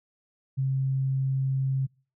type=tone; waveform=sine; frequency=133.8 Hz; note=C3; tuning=39 cents sharp; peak=-23 dBFS; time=0.57-1.87 s; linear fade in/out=20 ms; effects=noise-tail reverb RT60 0.4 s tail -26 dB re dry